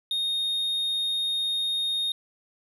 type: tone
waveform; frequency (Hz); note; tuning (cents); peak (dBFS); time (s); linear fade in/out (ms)
triangle; 3702; A#7; -13; -23; 0.11-2.12; 2
effects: resampled to 32000 Hz